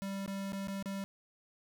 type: tone with dropouts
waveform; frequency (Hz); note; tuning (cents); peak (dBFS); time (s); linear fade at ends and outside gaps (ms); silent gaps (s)
square; 196; G3; 0; -37; 0.02-1.04; 0; 0.261-0.278 / 0.522-0.531 / 0.673-0.683 / 0.826-0.858
effects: none